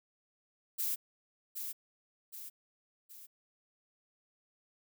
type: noise with echo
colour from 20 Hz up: violet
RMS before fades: -34 dBFS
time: 0.78-0.96 s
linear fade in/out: 20 ms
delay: 770 ms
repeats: 3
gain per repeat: -6 dB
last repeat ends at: 3.27 s
effects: none